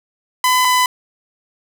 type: tone pair in turn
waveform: sawtooth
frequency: 1008 / 1003.3 Hz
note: B5 / B5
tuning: +35 / +27 cents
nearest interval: unison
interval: 8 cents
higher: first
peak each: -8 dBFS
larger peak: neither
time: 0.44-0.65 / 0.65-0.86 s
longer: neither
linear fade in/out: 2 ms
effects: none